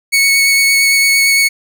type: tone with vibrato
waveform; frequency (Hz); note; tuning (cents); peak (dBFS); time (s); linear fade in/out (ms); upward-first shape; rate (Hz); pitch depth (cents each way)
sawtooth; 2214; C#7; -3; -5; 0.12-1.49; 20; sine; 8.8; 11
effects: none